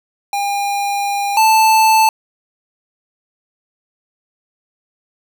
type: tone pair in turn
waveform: square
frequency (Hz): 806 / 880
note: G5 / A5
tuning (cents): +48 / 0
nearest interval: major second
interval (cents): 152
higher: second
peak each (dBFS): -17 / -9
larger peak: second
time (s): 0.33-1.37 / 1.37-2.09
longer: first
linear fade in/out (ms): 2
effects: none